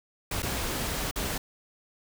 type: noise with dropouts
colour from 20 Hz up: pink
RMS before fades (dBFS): -31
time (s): 0.31-1.38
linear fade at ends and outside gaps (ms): 5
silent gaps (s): 0.422-0.428 / 1.112-1.158
effects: none